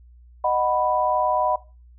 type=chord; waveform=sine; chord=B major; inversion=first; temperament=just; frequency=617.4 / 740.8 / 987.8 Hz; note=D#5 / F#5 / B5; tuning=-14 / +2 / 0 cents; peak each=-23 / -23 / -22 dBFS; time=0.44-1.56 s; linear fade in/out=5 ms; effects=noise-tail reverb RT60 0.3 s tail -18 dB re dry + added 60 Hz sine -46 dBFS peak until 1.98 s